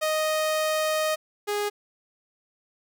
sawtooth tone pair in turn, 622.3 / 413 Hz, D#5 / G#4, 0 / -10 cents, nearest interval perfect fifth, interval 710 cents, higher first, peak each -19 / -21 dBFS, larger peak first, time 0.01-1.16 / 1.47-1.7 s, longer first, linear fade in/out 20 ms, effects none

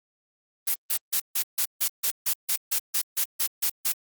blue noise bursts, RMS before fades -24 dBFS, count 15, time 0.67-3.925 s, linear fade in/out 10 ms, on 77 ms, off 150 ms, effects Opus 32 kbps

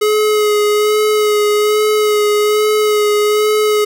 square tone with vibrato, 422 Hz, G#4, 28 cents sharp, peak -11 dBFS, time 0.01-3.85 s, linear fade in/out 10 ms, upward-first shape sine, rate 1.2 Hz, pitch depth 19 cents each way, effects none

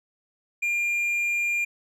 triangle tone, 2400 Hz, D7, 37 cents sharp, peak -21 dBFS, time 0.62-1.65 s, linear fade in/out 10 ms, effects none

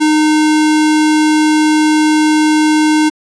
sine tone with sample-and-hold, 307.7 Hz, D#4, 19 cents flat, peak -7 dBFS, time 0-3.1 s, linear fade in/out 20 ms, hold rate 1225 Hz, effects resampled to 22050 Hz

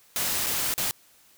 white noise with dropouts, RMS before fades -27 dBFS, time 0.16-0.91 s, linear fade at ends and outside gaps 0 ms, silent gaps 0.462-0.467 / 0.74-0.779 s, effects white hiss -58 dBFS RMS until 1.37 s

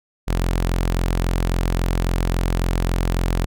sawtooth tone, 43.65 Hz, F1, in tune, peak -14 dBFS, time 0.27-3.46 s, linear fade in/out 20 ms, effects none

